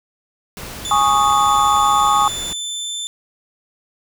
pink noise, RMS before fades -32 dBFS, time 0.57-2.53 s, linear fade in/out 0 ms
25% pulse tone with pitch glide, 3500 to 3541 Hz, A7 to A7, -10 to +10 cents, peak -19 dBFS, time 0.85-3.07 s, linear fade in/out 0 ms, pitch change +20 cents, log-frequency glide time 1.77-2.96 s
sine chord, Ab suspended fourth, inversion none, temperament equal, 830.6 / 1108.7 / 1244.5 Hz, Ab5 / Db6 / Eb6, 0 / 0 / 0 cents, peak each -16 / -16 / -17 dBFS, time 0.91-2.28 s, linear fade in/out 2 ms
effects none

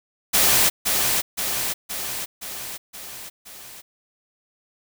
white noise with echo, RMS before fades -17 dBFS, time 0.33-0.7 s, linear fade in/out 20 ms, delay 520 ms, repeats 6, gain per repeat -4 dB, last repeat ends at 3.82 s, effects none

